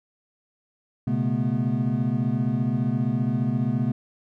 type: tone cluster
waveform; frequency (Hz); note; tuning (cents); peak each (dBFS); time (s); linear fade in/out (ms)
triangle; 122.5 / 137.4 / 215.6 / 244.1; B2 / C#3 / A3 / B3; -14 / -15 / -35 / -20; -25; 1.07-3.92; 5
effects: none